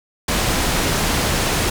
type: low-pass noise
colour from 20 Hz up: pink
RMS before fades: -19 dBFS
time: 0.28-1.7 s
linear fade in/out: 5 ms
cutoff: 11000 Hz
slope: 12 dB/octave
effects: none